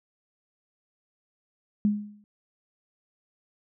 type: tone with exponential decay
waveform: sine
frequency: 207.7 Hz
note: G#3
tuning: in tune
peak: -17 dBFS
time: 1.85-2.24 s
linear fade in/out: 0 ms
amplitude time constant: 84 ms
effects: none